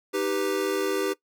square chord, Eb augmented, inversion none, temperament equal, 311.1 / 392 / 493.9 Hz, Eb4 / G4 / B4, 0 / 0 / 0 cents, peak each -32 / -27 / -31 dBFS, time 0.13-1.14 s, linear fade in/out 20 ms, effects noise-tail reverb RT60 0.1 s tail -19 dB re dry

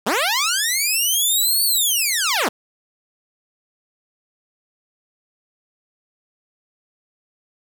10% pulse linear two-way sweep, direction up then down, 174.61 to 4539 to 174.61 Hz, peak -9 dBFS, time 0.06-2.49 s, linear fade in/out 10 ms, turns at 1.64 s, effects none

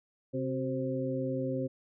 harmonic tone with a mistuned harmonic, 131.6 Hz, C3, 10 cents sharp, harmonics 1 / 2 / 3 / 4, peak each -36 / -34 / -38 / -35 dBFS, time 0.33-1.68 s, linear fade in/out 20 ms, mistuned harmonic 3, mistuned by -65 cents, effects none

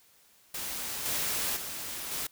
white noise with level steps, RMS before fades -36 / -31 / -38 / -34 dBFS, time 0.54-2.27 s, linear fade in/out 5 ms, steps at 1.05 / 1.56 / 2.11 s, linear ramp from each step 10 ms, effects white hiss -62 dBFS RMS until 2.31 s

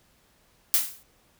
blue noise with exponential decay, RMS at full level -18 dBFS, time 0.74-1.03 s, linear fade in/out 0 ms, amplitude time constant 61 ms, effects pink hiss -63 dBFS RMS until 1.39 s

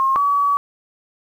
sine tone pair in turn, 1072 / 1137.8 Hz, C6 / C#6, +42 / +45 cents, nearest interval minor second, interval 103 cents, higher second, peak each -14 / -14 dBFS, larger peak neither, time 0-0.16 / 0.16-0.57 s, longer second, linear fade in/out 0 ms, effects 8-bit

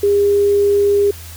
sine tone, 405.1 Hz, G#4, 43 cents flat, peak -10 dBFS, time 0.03-1.11 s, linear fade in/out 5 ms, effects added 83 Hz sine -33 dBFS peak until 1.36 s + white hiss -37 dBFS RMS until 1.36 s

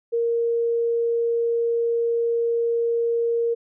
sine tone, 466.2 Hz, A#4, in tune, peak -19 dBFS, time 0.12-3.55 s, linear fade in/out 20 ms, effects none

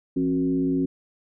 sine tone with frequency modulation, 269.9 Hz, C#4, 46 cents flat, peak -20 dBFS, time 0.16-0.86 s, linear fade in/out 10 ms, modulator 97.8 Hz, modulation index 0.79, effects none

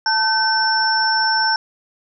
sine tone cluster, 885 / 1532 / 5410 Hz, A5 / G6 / E8, +10 / -40 / +44 cents, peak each -19 dBFS, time 0.06-1.56 s, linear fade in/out 2 ms, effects none

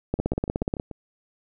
two click trains, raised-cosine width 2 ms, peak -10 / -22 dBFS, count 12 / 6, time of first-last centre 0.14-0.799 / 0.19-0.913 s, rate 16.7 / 6.92 Hz, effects none

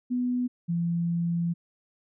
sine tone pair in turn, 247.7 / 170.24 Hz, B3 / F3, +5 / -44 cents, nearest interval tritone, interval 649 cents, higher first, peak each -24 dBFS, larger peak neither, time 0.1-0.48 / 0.68-1.54 s, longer second, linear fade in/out 20 ms, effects none

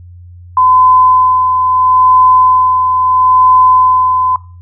sine tone with tremolo, 1017 Hz, C6, 50 cents flat, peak -3 dBFS, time 0.57-4.36 s, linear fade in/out 2 ms, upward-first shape sine, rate 0.75 Hz, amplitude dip 45%, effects noise-tail reverb RT60 0.4 s tail -20 dB re dry + added 88 Hz sine -31 dBFS peak until 4.61 s

